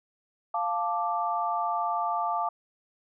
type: chord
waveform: sine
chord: D minor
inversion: first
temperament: equal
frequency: 698.5 / 880 / 1174.7 Hz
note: F5 / A5 / D6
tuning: 0 / 0 / 0 cents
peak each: -30 dBFS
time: 0.54-2.49 s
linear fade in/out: 5 ms
effects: none